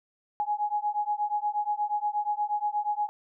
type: beating tone pair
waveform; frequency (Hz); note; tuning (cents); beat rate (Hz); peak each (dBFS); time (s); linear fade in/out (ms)
sine; 830.6 / 839; G#5 / G#5; 0 / +17; 8.4; -29; 0.4-3.09; 0
effects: none